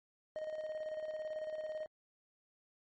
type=tone with tremolo; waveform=triangle; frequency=621 Hz; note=D#5; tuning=3 cents flat; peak=-35 dBFS; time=0.36-1.86 s; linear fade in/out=0 ms; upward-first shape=square; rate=18 Hz; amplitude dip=45%; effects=MP3 32 kbps